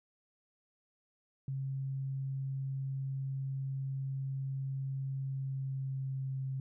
sine tone with pitch glide, 135 to 133.3 Hz, C#3 to C3, -45 to +33 cents, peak -34 dBFS, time 1.48-6.6 s, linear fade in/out 2 ms, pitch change -22 cents, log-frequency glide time 5.24-6.46 s, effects none

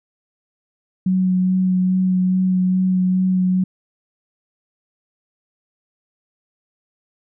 sine tone with vibrato, 185 Hz, F#3, in tune, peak -14 dBFS, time 1.06-3.64 s, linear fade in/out 5 ms, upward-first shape sine, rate 2.4 Hz, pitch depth 13 cents each way, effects none

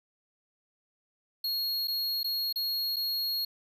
square tone with dropouts, 4300 Hz, C8, 47 cents sharp, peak -29 dBFS, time 1.44-3.45 s, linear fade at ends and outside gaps 5 ms, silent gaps 1.874-1.88 / 2.232-2.243 / 2.527-2.558 / 2.961-2.965 s, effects none

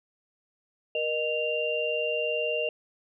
sine tone cluster, 472.1 / 613 / 2779 Hz, A#4 / D#5 / F7, +22 / -26 / -9 cents, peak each -30 dBFS, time 0.95-2.69 s, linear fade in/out 2 ms, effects none

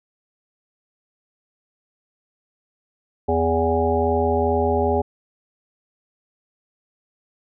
harmonic tone, 82.41 Hz, E2, in tune, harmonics 1 / 3 / 5 / 7 / 9 / 10, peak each -24 / -26 / -21 / -25 / -26 / -25 dBFS, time 3.28-5.02 s, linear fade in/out 10 ms, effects none

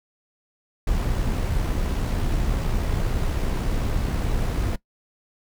brown noise with amplitude modulation, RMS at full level -22 dBFS, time 0.87-4.76 s, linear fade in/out 5 ms, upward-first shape sine, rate 64.8 Hz, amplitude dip 30%, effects noise-tail reverb RT60 0.1 s tail -20 dB re dry

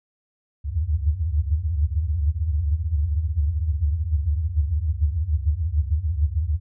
sine tone cluster, 70.2 / 72.7 / 77 / 83.6 / 92.7 Hz, C#2 / D2 / D#2 / E2 / F#2, +22 / -17 / -17 / +25 / +4 cents, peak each -26 / -29 / -23 / -28 / -29 dBFS, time 0.64-6.6 s, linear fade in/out 50 ms, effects none

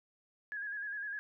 sine tone with vibrato, 1655 Hz, G#6, 6 cents flat, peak -37 dBFS, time 0.52-1.19 s, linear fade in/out 0 ms, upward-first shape square, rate 9.9 Hz, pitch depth 43 cents each way, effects none

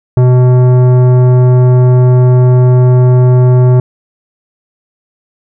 sine tone with tanh clipping, 125.6 Hz, B2, 30 cents sharp, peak -5 dBFS, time 0.17-3.8 s, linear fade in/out 2 ms, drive 14 dB, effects none

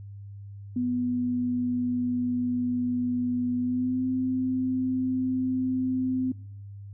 sine tone with pitch glide, 246.9 to 257.5 Hz, B3 to C4, 0 to -28 cents, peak -24 dBFS, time 0.76-6.32 s, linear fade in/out 5 ms, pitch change +72 cents, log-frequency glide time 3.57-4.06 s, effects noise-tail reverb RT60 0.7 s tail -21 dB re dry + added 100 Hz sine -39 dBFS peak until 6.93 s

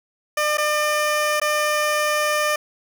15% pulse tone with dropouts, 601 Hz, D5, 40 cents sharp, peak -12 dBFS, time 0.37-2.56 s, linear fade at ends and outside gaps 5 ms, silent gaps 0.573-0.581 / 1.4-1.415 s, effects none

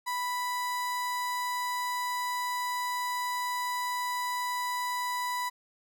35% pulse tone, 987.8 Hz, B5, in tune, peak -28 dBFS, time 0.06-5.5 s, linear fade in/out 20 ms, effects none

